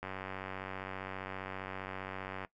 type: click train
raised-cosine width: 0.5 ms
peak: -25 dBFS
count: 231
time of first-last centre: 0.03-2.449 s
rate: 95.1 Hz
effects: noise-tail reverb RT60 0.1 s tail -19 dB re dry